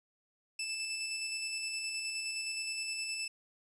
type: tone with tremolo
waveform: 20% pulse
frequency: 2637 Hz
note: E7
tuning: in tune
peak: -30 dBFS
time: 0.59-3.28 s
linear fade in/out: 5 ms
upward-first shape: square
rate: 9.6 Hz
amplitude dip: 25%
effects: resampled to 24000 Hz + 11-bit